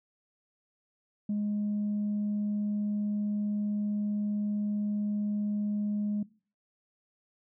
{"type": "tone", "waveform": "sine", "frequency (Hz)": 207.7, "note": "G#3", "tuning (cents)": 0, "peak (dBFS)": -26, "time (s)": [1.29, 6.23], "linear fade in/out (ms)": 5, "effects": ["noise-tail reverb RT60 0.4 s tail -21 dB re dry", "tanh soft clip ceiling -25 dBFS"]}